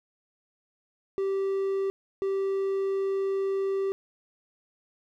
triangle tone bursts at uneven times, 389.5 Hz, G4, 11 cents flat, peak -23 dBFS, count 2, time 1.18-1.9 / 2.22-3.92 s, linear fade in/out 0 ms, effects none

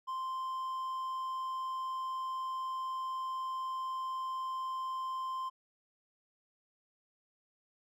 triangle tone, 1044 Hz, C6, 4 cents flat, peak -33 dBFS, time 0.07-5.5 s, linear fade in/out 20 ms, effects none

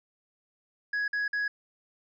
triangle tone bursts, 1669 Hz, G#6, 8 cents sharp, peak -25 dBFS, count 3, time 0.93-1.48 s, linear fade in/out 5 ms, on 150 ms, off 50 ms, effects resampled to 16000 Hz

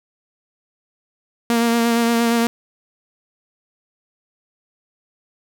sawtooth tone with vibrato, 233.1 Hz, A#3, in tune, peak -11 dBFS, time 1.5-2.47 s, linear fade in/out 0 ms, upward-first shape sine, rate 8.6 Hz, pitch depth 21 cents each way, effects none

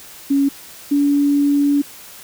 sine tone pair in turn, 278.4 / 285.7 Hz, C#4 / D4, +8 / -48 cents, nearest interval unison, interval 44 cents, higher second, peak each -12 dBFS, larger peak neither, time 0.3-0.49 / 0.91-1.82 s, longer second, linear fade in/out 10 ms, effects white hiss -39 dBFS RMS until 2.23 s

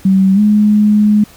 sine tone with pitch glide, 191.5 to 210 Hz, G3 to G#3, -40 to +19 cents, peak -6 dBFS, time 0.05-1.24 s, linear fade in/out 5 ms, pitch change +159 cents, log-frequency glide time 0.34-0.4 s, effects pink hiss -41 dBFS RMS until 1.36 s

